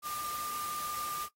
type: tone in noise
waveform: sine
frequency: 1199 Hz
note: D6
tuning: 36 cents sharp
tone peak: -36 dBFS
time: 0.02-1.29 s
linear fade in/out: 50 ms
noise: white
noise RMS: -42 dBFS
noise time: 0.02-1.29 s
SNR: +3 dB
effects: noise-tail reverb RT60 0.1 s tail -19 dB re dry + AAC 48 kbps